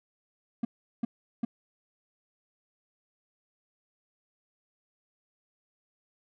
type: tone bursts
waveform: triangle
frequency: 233.1 Hz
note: A#3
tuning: in tune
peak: -23 dBFS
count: 3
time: 0.63-1.45 s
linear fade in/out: 5 ms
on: 20 ms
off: 380 ms
effects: none

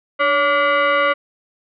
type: tone with frequency modulation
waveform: sine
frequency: 297.8 Hz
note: D4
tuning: 24 cents sharp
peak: -13 dBFS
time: 0.19-1.14 s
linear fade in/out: 20 ms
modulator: 862 Hz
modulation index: 2.2
effects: none

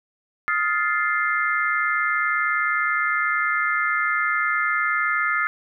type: chord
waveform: sine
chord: F dominant seventh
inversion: third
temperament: just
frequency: 1257.2 / 1396.9 / 1746.1 / 2095 Hz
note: Eb6 / F6 / A6 / C7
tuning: +18 / 0 / -14 / +2 cents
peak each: -25 dBFS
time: 0.48-5.47 s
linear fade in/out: 0 ms
effects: none

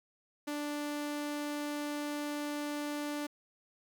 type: tone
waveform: sawtooth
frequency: 293.7 Hz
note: D4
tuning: in tune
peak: -31 dBFS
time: 0.47-3.27 s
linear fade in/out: 10 ms
effects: 10-bit

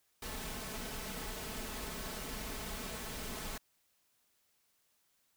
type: noise with comb filter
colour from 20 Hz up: pink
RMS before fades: -42 dBFS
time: 0.22-3.58 s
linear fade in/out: 5 ms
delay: 4.6 ms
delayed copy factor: +0.55
effects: white hiss -75 dBFS RMS until 5.36 s

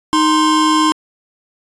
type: tone pair together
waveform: square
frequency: 311.1 / 1046.4 Hz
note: D#4 / C6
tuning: 0 / 0 cents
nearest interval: octave + major sixth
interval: 2100 cents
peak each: -14 dBFS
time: 0.13-0.92 s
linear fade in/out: 0 ms
effects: resampled to 22050 Hz

